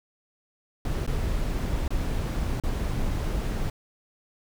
brown noise with dropouts, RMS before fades -27 dBFS, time 0.85-3.7 s, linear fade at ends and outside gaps 2 ms, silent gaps 1.065-1.075 / 1.88-1.905 / 2.6-2.636 s, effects none

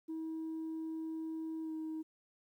sine tone with pitch glide, 320.7 to 316.1 Hz, E4 to D#4, -48 to +27 cents, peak -36 dBFS, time 0.08-2.03 s, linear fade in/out 20 ms, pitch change -25 cents, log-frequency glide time 1.62-1.72 s, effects tanh soft clip ceiling -36 dBFS + 12-bit

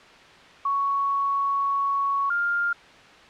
sine tone pair in turn, 1113 / 1402.3 Hz, C#6 / F6, +7 / +7 cents, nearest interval major third, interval 400 cents, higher second, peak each -21 dBFS, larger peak neither, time 0.65-2.3 / 2.3-2.73 s, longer first, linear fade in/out 5 ms, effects white hiss -48 dBFS RMS until 3.29 s + low-pass 3000 Hz 12 dB/octave

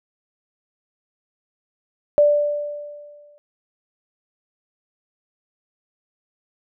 sine tone with exponential decay, 587.3 Hz, D5, in tune, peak -9 dBFS, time 2.18-3.38 s, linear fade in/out 0 ms, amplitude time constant 260 ms, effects none

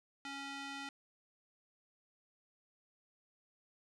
square tone with band-pass filter, 277.2 Hz, C#4, in tune, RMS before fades -45 dBFS, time 0.25-0.89 s, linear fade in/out 2 ms, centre 2500 Hz, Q 0.74, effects resampled to 24000 Hz + 11-bit

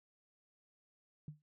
sine tone with exponential decay, 150 Hz, D3, 37 cents sharp, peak -40 dBFS, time 1.28-1.42 s, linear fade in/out 2 ms, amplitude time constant 29 ms, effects none

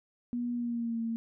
sine tone with pitch glide, 241.4 to 228.4 Hz, B3 to A#3, -39 to -35 cents, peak -30 dBFS, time 0.33-1.16 s, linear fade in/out 0 ms, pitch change -96 cents, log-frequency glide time 0.54-1 s, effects none

